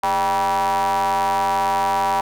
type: ring-modulated tone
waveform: square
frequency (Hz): 92.5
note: F#2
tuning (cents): 0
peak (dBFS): -15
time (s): 0.03-2.21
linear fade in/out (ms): 5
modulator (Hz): 876
effects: none